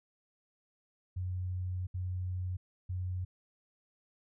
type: tone bursts at uneven times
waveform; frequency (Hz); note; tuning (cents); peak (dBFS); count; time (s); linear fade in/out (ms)
sine; 91.3; F#2; -23; -33; 3; 1.16-1.87 / 1.94-2.57 / 2.89-3.25; 10
effects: none